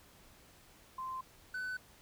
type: tone pair in turn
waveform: sine / triangle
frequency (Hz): 1041 / 1504.7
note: C6 / F#6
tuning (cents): -9 / +29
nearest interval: tritone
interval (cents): 638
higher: second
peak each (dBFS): -38 / -35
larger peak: second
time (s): 0.98-1.21 / 1.54-1.77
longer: neither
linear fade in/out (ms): 5
effects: pink hiss -61 dBFS RMS until 2.01 s